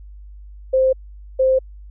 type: tone pair in turn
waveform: sine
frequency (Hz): 523.3 / 523.3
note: C5 / C5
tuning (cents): 0 / 0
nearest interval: unison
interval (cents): 0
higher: neither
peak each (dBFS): -12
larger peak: neither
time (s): 0.73-0.93 / 1.39-1.59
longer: neither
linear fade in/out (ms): 10
effects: added 50 Hz sine -36 dBFS peak until 1.9 s